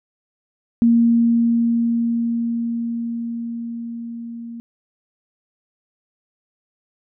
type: tone with level ramp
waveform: sine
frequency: 233.1 Hz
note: A#3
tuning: in tune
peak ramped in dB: -10 to -30 dBFS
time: 0.82-4.6 s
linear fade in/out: 0 ms
effects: none